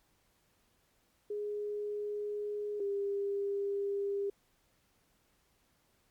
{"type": "tone pair in turn", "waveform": "sine", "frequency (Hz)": [415.3, 400.4], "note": ["G#4", "G4"], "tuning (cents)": [0, 37], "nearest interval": "minor second", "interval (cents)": 63, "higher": "first", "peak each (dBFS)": [-34, -31], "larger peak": "second", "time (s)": [[1.3, 2.8], [2.8, 4.3]], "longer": "neither", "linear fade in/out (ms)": 5, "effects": ["pink hiss -72 dBFS RMS until 6.1 s", "MP3 96 kbps"]}